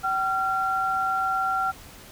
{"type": "tone pair together", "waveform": "sine", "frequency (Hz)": [765.6, 1374], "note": ["G5", "F6"], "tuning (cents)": [-41, -29], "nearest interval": "minor seventh", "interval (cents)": 1012, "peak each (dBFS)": [-26, -24], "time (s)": [0.03, 1.72], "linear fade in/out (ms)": 20, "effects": ["pink hiss -46 dBFS RMS until 2.11 s"]}